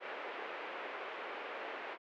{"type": "band-pass noise", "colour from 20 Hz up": "pink", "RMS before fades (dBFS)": -44, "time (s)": [0, 1.98], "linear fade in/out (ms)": 50, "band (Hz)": [400, 2600], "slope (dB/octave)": 24, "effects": []}